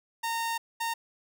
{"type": "tone bursts at uneven times", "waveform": "sawtooth", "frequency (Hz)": 919, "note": "A#5", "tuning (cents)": -25, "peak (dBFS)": -25, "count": 2, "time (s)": [[0.23, 0.58], [0.8, 0.94]], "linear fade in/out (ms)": 10, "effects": []}